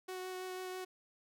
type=tone with vibrato; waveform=sawtooth; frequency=370 Hz; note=F#4; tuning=in tune; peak=-37 dBFS; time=0.08-0.85 s; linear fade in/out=10 ms; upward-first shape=sine; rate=6.1 Hz; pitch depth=10 cents each way; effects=none